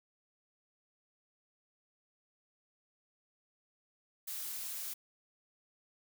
blue noise, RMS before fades -41 dBFS, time 4.27-4.94 s, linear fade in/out 10 ms, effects none

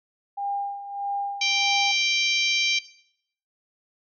sine tone with tremolo, 803 Hz, G5, 41 cents sharp, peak -25 dBFS, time 0.37-1.92 s, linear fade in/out 10 ms, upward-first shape sine, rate 1.6 Hz, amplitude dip 70%
harmonic tone, 784 Hz, G5, in tune, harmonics 3 / 4 / 5 / 6 / 7 / 8, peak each -25 / -27 / -29 / -31 / -32 / -33 dBFS, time 1.41-2.79 s, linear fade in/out 5 ms
effects noise-tail reverb RT60 0.7 s tail -17 dB re dry

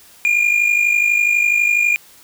triangle tone with amplitude modulation, 2418 Hz, D7, 50 cents sharp, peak -8 dBFS, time 0.25-1.96 s, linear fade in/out 0 ms, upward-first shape sine, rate 52.1 Hz, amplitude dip 65%, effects white hiss -46 dBFS RMS until 2.23 s

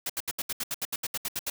white noise bursts, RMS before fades -31 dBFS, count 14, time 0.06-1.5 s, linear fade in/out 5 ms, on 36 ms, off 72 ms, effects none

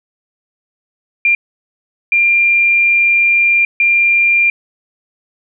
sine tone bursts at uneven times, 2389 Hz, D7, 29 cents sharp, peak -8 dBFS, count 3, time 1.25-1.35 / 2.12-3.65 / 3.8-4.5 s, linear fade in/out 2 ms, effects none

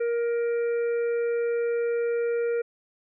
harmonic tone, 470 Hz, A#4, 14 cents sharp, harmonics 1 / 3 / 4 / 5, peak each -23 / -39 / -46 / -45 dBFS, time 0-2.62 s, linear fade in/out 10 ms, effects none

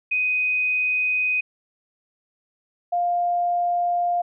sine tone pair in turn, 2501 / 701.8 Hz, D#7 / F5, +8 / +8 cents, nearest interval octave + minor seventh, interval 2200 cents, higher first, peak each -19 dBFS, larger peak neither, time 0.11-1.41 / 2.92-4.22 s, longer neither, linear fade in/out 10 ms, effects none

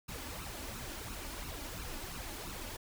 pink noise with flanger, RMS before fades -43 dBFS, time 0.08-2.77 s, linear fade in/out 10 ms, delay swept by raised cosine 0.73 to 3.53 ms, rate 2.9 Hz, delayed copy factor +0.65, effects none

